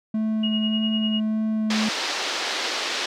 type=tone with vibrato; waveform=triangle; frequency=217.5 Hz; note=A3; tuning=20 cents flat; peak=-19 dBFS; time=0.14-1.89 s; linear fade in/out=5 ms; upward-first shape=sine; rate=1.7 Hz; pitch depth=9 cents each way
type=tone with tremolo; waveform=sine; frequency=2877 Hz; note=F#7; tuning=49 cents flat; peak=-24 dBFS; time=0.43-1.2 s; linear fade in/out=5 ms; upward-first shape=sine; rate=10 Hz; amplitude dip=65%
type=band-pass noise; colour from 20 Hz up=white; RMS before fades=-27 dBFS; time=1.7-3.06 s; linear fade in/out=5 ms; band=300 to 5100 Hz; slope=24 dB/octave
effects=none